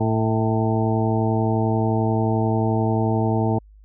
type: harmonic tone with a mistuned harmonic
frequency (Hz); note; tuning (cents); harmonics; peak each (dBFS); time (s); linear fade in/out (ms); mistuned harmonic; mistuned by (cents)
111.4; A2; +22; 1 / 2 / 3 / 4 / 6 / 7 / 8; -21 / -24 / -26 / -27 / -29 / -29 / -30; 0-3.59; 10; 6; -52
effects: added 51 Hz sine -45 dBFS peak until 3.84 s